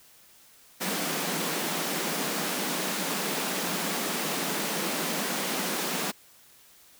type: high-pass noise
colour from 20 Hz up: pink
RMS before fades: -30 dBFS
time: 0.8-6.12 s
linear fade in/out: 20 ms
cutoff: 160 Hz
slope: 96 dB/octave
effects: white hiss -56 dBFS RMS until 6.99 s